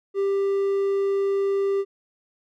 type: tone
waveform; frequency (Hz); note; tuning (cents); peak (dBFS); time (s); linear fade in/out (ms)
triangle; 394.8; G4; +12; -18; 0.14-1.85; 50
effects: none